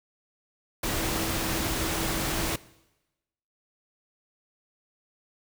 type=tone in noise; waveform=sine; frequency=326.2 Hz; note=E4; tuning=18 cents flat; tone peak=-36 dBFS; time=0.83-2.56 s; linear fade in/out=5 ms; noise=pink; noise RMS=-29 dBFS; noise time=0.83-2.56 s; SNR=-10 dB; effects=noise-tail reverb RT60 1.0 s tail -20 dB re dry